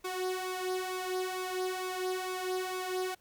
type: tone with flanger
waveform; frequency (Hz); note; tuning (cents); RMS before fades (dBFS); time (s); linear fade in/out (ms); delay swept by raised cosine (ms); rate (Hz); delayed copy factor
sawtooth; 370; F#4; 0; -35; 0.04-3.15; 10; 0.82 to 2.52; 2.2; +0.65
effects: pink hiss -67 dBFS RMS until 3.2 s